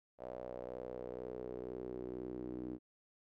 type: tone with band-pass filter sweep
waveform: sawtooth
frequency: 62.1 Hz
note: B1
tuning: 10 cents sharp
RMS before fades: -45 dBFS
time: 0.18-2.79 s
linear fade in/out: 50 ms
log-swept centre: 600 to 310 Hz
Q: 4.5
effects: none